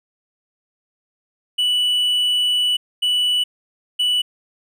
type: tone bursts at uneven times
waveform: triangle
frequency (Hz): 2960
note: F#7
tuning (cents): 0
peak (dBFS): -14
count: 3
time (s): 1.58-2.77 / 3.02-3.44 / 3.99-4.22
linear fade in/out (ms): 10
effects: none